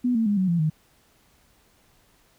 sine tone with pitch steps, 246.9 / 225.1 / 205.2 / 187.12 / 170.6 / 155.54 Hz, B3 / A3 / G#3 / F#3 / F3 / D#3, 0 / +40 / -21 / +20 / -40 / 0 cents, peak -19 dBFS, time 0.04-0.7 s, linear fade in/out 10 ms, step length 110 ms, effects pink hiss -61 dBFS RMS until 2.38 s

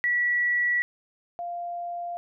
sine tone pair in turn, 1942 / 696 Hz, B6 / F5, -30 / -6 cents, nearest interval octave + tritone, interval 1776 cents, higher first, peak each -21 / -30 dBFS, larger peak first, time 0.04-0.82 / 1.39-2.17 s, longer neither, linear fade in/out 0 ms, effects none

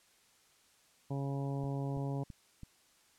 harmonic tone, 138.59 Hz, C#3, in tune, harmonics 1 / 2 / 3 / 4 / 5 / 6 / 7, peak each -35 / -41 / -45 / -47 / -49 / -51 / -52 dBFS, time 1.1-2.24 s, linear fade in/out 10 ms
click train, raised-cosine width 5 ms, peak -34 dBFS, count 4, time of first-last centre 1.64-2.633 s, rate 3.02 Hz
effects white hiss -67 dBFS RMS until 3.18 s + low-pass 10000 Hz 12 dB/octave

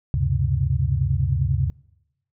sine tone cluster, 73.6 / 96.3 / 128.3 / 138.4 Hz, D2 / G2 / C3 / C#3, +4 / -30 / -34 / -2 cents, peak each -24 dBFS, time 0.14-1.7 s, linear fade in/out 0 ms, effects noise-tail reverb RT60 0.9 s tail -25 dB re dry

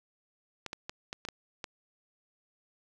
clicks, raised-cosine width 0.2 ms, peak -20 dBFS, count 7, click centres 0.663 / 0.731 / 0.895 / 1.129 / 1.251 / 1.287 / 1.642 s, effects none

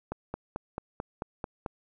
click train, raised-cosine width 1 ms, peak -19 dBFS, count 8, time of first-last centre 0.12-1.662 s, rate 4.54 Hz, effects none

